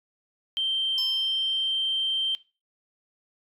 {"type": "tone", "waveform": "sine", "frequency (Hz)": 3136, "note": "G7", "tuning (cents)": 0, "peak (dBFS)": -23, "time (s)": [0.57, 2.35], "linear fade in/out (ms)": 0}
{"type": "tone with exponential decay", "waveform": "sine", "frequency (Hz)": 5260, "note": "E8", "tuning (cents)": -5, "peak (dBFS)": -24, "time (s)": [0.98, 1.72], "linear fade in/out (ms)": 1, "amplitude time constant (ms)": 160}
{"effects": ["noise-tail reverb RT60 0.3 s tail -19 dB re dry", "tanh soft clip ceiling -18 dBFS"]}